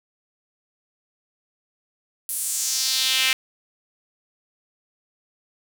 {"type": "tone with high-pass filter sweep", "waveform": "sawtooth", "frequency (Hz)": 261.6, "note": "C4", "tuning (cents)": 0, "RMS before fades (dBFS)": -23, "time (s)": [2.29, 3.33], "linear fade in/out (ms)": 0, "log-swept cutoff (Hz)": [11000, 2400], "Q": 2.3, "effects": []}